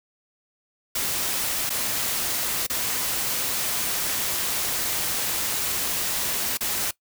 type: noise with dropouts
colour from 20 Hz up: white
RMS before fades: -26 dBFS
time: 0.95-6.91 s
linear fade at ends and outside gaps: 5 ms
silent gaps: 1.695-1.702 / 2.667-2.698 / 6.573-6.607 s
effects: noise-tail reverb RT60 0.1 s tail -20 dB re dry